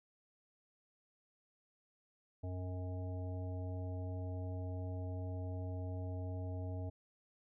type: harmonic tone with a mistuned harmonic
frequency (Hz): 91.1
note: F#2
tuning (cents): -26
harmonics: 1 / 3 / 5 / 7 / 9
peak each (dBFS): -39 / -49 / -53 / -51 / -58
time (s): 2.43-6.9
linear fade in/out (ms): 10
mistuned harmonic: 1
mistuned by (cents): +17
effects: none